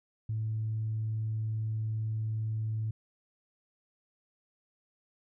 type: tone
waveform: sine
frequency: 109.7 Hz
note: A2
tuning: 5 cents flat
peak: -29 dBFS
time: 0.29-2.91 s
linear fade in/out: 5 ms
effects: tanh soft clip ceiling -25 dBFS